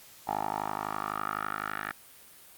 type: tone with band-pass filter sweep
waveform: 10% pulse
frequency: 51.91 Hz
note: G#1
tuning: in tune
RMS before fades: -34 dBFS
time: 0.27-1.92 s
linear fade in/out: 10 ms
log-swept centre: 840 to 1600 Hz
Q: 4.8
effects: white hiss -53 dBFS RMS until 2.57 s + Opus 48 kbps